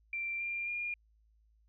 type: tone with pitch steps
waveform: sine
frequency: 2358 / 2387 / 2416 Hz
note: D7 / D7 / D7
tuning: +6 / +28 / +48 cents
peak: -34 dBFS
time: 0.13-0.94 s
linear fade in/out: 2 ms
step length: 270 ms
effects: added 54 Hz sine -65 dBFS peak until 1.68 s